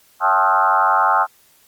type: tone with frequency modulation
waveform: sine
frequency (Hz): 1062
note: C6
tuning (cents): +25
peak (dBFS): -12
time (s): 0.2-1.27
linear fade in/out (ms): 50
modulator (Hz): 94.1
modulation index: 3.7
effects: white hiss -54 dBFS RMS until 1.67 s + Opus 48 kbps